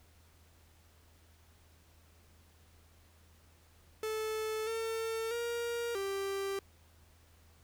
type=tone with pitch steps; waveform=45% pulse; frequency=435.8 / 450.3 / 471.1 / 392.4 Hz; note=A4 / A4 / A#4 / G4; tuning=-17 / +40 / +18 / +2 cents; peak=-34 dBFS; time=4.03-6.59 s; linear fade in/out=2 ms; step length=640 ms; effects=added 81 Hz sine -62 dBFS peak until 7.63 s + pink hiss -66 dBFS RMS until 7.63 s